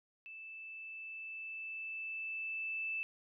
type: tone with level ramp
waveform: sine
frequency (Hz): 2637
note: E7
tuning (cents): 0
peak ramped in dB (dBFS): -47 to -35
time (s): 0.26-3.03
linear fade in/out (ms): 0
effects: none